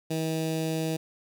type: tone with notch filter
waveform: 15% pulse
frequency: 160 Hz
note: D#3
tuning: 49 cents sharp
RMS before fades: -29 dBFS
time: 0.1-0.97 s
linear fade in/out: 10 ms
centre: 1400 Hz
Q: 0.9
effects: none